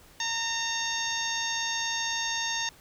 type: harmonic tone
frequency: 916 Hz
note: A#5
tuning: 31 cents flat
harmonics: 1 / 2 / 3 / 4 / 5 / 6 / 7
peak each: -36 / -34 / -38 / -34 / -40 / -37 / -34 dBFS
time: 0.2-2.69 s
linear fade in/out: 2 ms
effects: pink hiss -55 dBFS RMS until 2.8 s